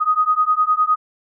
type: beating tone pair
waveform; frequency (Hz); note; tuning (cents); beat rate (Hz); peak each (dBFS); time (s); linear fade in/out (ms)
sine; 1244 / 1253.8; D#6 / D#6; -1 / +13; 9.8; -17; 0-0.96; 20
effects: none